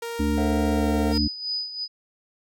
sawtooth tone with pitch glide, 465.8 to 461.5 Hz, A#4 to A#4, -1 to -17 cents, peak -26 dBFS, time 0.02-1.18 s, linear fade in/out 5 ms, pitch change -16 cents, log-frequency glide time 0.73-0.84 s
harmonic tone, 73.7 Hz, D2, 7 cents sharp, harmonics 1 / 3 / 4, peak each -25 / -25 / -25 dBFS, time 0.19-1.28 s, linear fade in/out 10 ms
triangle chord, F# half-diminished seventh, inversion first, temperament just, 444 / 532.8 / 666 / 740 Hz, A4 / C5 / E5 / F#5, +16 / +31 / +18 / 0 cents, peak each -31 dBFS, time 0.37-1.13 s, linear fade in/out 10 ms
sine tone with tremolo, 4978 Hz, D#8, in tune, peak -24 dBFS, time 1.11-1.88 s, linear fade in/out 50 ms, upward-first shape sine, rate 2.9 Hz, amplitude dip 70%
effects none

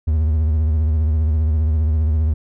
triangle tone with vibrato, 77.78 Hz, D#2, in tune, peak -12 dBFS, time 0.07-2.34 s, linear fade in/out 10 ms, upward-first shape sine, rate 15 Hz, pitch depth 83 cents each way, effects none

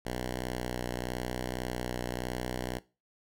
5% pulse tone with vibrato, 61.74 Hz, B1, in tune, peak -22 dBFS, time 0.05-2.79 s, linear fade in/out 10 ms, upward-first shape sine, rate 0.89 Hz, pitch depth 14 cents each way, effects noise-tail reverb RT60 0.3 s tail -20 dB re dry

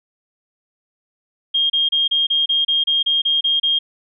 sine tone bursts, 3228 Hz, G#7, 50 cents flat, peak -14 dBFS, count 12, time 1.54-3.79 s, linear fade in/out 10 ms, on 160 ms, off 30 ms, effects none

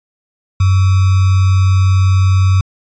sine tone with sample-and-hold, 94.6 Hz, F#2, 39 cents sharp, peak -7 dBFS, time 0.6-2.61 s, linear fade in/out 5 ms, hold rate 1225 Hz, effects resampled to 16000 Hz

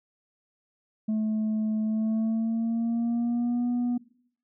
sine tone with pitch glide, 216.7 to 243.2 Hz, A3 to B3, -26 to -26 cents, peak -21 dBFS, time 1.08-3.98 s, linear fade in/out 10 ms, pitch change +200 cents, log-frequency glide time 1.82-3.68 s, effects noise-tail reverb RT60 0.6 s tail -21 dB re dry + tanh soft clip ceiling -23 dBFS

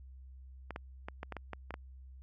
clicks, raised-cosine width 0.5 ms, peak -25 dBFS, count 9, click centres 0.707 / 0.761 / 1.085 / 1.231 / 1.323 / 1.367 / 1.533 / 1.707 / 1.741 s, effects added 65 Hz sine -49 dBFS peak until 2.22 s

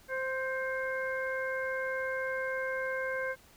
harmonic tone with a mistuned harmonic, 523.3 Hz, C5, in tune, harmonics 1 / 2 / 3 / 4, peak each -34 / -42 / -35 / -42 dBFS, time 0.08-3.36 s, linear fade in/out 50 ms, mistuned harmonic 4, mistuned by +35 cents, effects pink hiss -59 dBFS RMS until 3.56 s

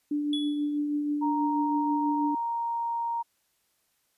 sine tone with tremolo, 293.7 Hz, D4, in tune, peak -24 dBFS, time 0.11-2.35 s, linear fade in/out 5 ms, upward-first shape triangle, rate 6.2 Hz, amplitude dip 35%
triangle tone with exponential decay, 3400 Hz, G#7, 40 cents sharp, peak -27 dBFS, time 0.33-0.78 s, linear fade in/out 2 ms, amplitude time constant 96 ms
sine tone, 932.3 Hz, A#5, in tune, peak -27 dBFS, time 1.21-3.23 s, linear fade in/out 20 ms
effects white hiss -72 dBFS RMS until 4.17 s + resampled to 32000 Hz

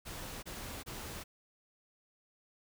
pink noise bursts, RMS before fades -44 dBFS, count 3, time 0.05-1.24 s, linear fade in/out 20 ms, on 380 ms, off 25 ms, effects none

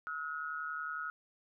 sine tone pair together, 1290 / 1440.9 Hz, E6 / F#6, -38 / -46 cents, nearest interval major second, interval 192 cents, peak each -40 / -39 dBFS, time 0.07-1.1 s, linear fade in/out 0 ms, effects none

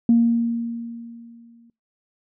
sine tone with exponential decay, 233.1 Hz, A#3, in tune, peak -10 dBFS, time 0.09-1.7 s, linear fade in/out 2 ms, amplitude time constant 350 ms, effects noise-tail reverb RT60 0.3 s tail -26 dB re dry + tanh soft clip ceiling -6 dBFS

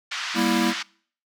pink band-pass noise, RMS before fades -30 dBFS, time 0.11-0.83 s, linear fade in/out 10 ms, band 1200 to 5500 Hz, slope 24 dB/octave
square chord, E diminished, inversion first, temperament just, 197.78 / 237.3 / 329.6 Hz, G3 / Bb3 / E4, +16 / +31 / 0 cents, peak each -27 / -24 / -25 dBFS, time 0.34-0.74 s, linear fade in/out 50 ms
effects noise-tail reverb RT60 0.5 s tail -23 dB re dry

